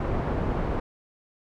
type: low-pass noise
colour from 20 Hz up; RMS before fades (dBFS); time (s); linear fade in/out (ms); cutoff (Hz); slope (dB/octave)
pink; -27; 0-0.8; 5; 980; 12
effects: none

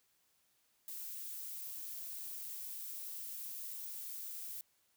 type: noise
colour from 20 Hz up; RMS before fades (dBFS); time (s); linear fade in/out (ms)
violet; -45; 0.88-4.61; 0
effects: white hiss -75 dBFS RMS until 4.96 s

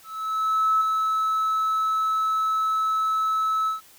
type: tone with ADSR envelope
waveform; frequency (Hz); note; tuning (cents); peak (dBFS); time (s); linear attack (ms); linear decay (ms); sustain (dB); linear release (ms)
triangle; 1300; E6; -24; -13; 0.03-3.81; 780; 6; -5; 140
effects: tanh soft clip ceiling -15 dBFS + white hiss -52 dBFS RMS until 3.98 s

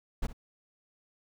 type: noise with echo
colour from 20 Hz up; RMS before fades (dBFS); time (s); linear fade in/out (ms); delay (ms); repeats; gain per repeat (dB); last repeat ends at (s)
brown; -29; 0.22-0.27; 10; 61; 1; -14; 0.331
effects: none

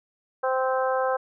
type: harmonic tone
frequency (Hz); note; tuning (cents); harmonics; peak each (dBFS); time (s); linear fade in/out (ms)
260.4; C4; -8; 2 / 3 / 4 / 5 / 6; -24 / -28 / -30 / -32 / -34; 0.43-1.17; 10
effects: none

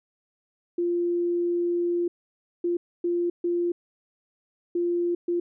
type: tone bursts at uneven times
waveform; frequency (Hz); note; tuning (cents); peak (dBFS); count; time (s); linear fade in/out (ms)
sine; 347.4; F4; -9; -22; 6; 0.78-2.08 / 2.64-2.77 / 3.04-3.3 / 3.44-3.72 / 4.75-5.15 / 5.28-5.4; 5
effects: none

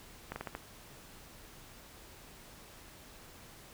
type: slowing click train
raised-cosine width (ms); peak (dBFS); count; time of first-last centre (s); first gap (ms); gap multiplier
0.5; -23; 5; 0.32-0.551; 40; 1.25
effects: pink hiss -54 dBFS RMS until 3.73 s

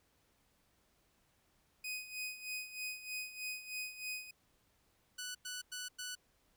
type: tone with tremolo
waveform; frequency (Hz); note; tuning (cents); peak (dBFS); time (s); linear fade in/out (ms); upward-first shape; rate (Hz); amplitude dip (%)
sawtooth; 2500; D#7; +8; -35; 1.84-4.31; 5; sine; 3.2; 75
type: tone bursts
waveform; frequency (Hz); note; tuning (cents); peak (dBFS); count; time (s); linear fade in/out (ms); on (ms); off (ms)
10% pulse; 1484; F#6; +5; -33; 4; 5.18-6.154; 10; 170; 98
effects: pink hiss -74 dBFS RMS until 6.56 s

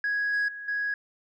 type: tone with level steps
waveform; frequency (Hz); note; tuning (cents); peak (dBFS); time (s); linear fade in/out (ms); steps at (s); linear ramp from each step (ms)
sine; 1661.2; G#6; 0; -23 / -21 / -36 / -25; 0.04-0.94; 2; 0.33 / 0.48 / 0.68; 5
effects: tanh soft clip ceiling -22 dBFS

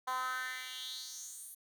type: tone with high-pass filter sweep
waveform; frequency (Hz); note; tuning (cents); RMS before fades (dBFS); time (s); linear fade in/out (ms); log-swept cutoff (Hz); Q
10% pulse; 256; C4; -38; -41; 0.07-1.55; 10; 900 to 11000; 3.8
effects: none

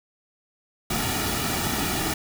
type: noise with comb filter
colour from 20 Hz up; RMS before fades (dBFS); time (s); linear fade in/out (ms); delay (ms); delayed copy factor
pink; -26; 0.9-2.14; 5; 1.9; -0.65
effects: none

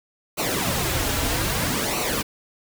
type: noise with flanger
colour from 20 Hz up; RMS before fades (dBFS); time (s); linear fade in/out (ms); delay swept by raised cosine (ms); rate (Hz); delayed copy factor
pink; -24; 0.37-2.23; 20; 0.58 to 5.58; 0.62; -0.7
effects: none

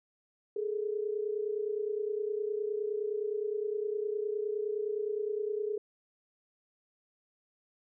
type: tone pair together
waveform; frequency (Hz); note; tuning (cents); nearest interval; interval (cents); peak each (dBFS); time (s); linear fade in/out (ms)
sine; 415.3 / 445; G#4 / A4; 0 / +20; minor second; 120; -32 / -36; 0.56-5.78; 5
effects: none

